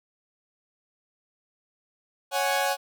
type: chord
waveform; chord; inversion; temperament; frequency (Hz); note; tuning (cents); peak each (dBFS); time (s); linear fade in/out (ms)
sawtooth; C# suspended fourth; none; equal; 554.4 / 740 / 830.6; C#5 / F#5 / G#5; 0 / 0 / 0; -24; 2.31-2.77; 50
effects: none